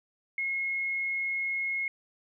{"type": "tone", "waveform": "sine", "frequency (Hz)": 2164, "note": "C#7", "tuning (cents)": -42, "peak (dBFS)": -28, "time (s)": [0.38, 1.88], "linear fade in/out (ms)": 2, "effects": []}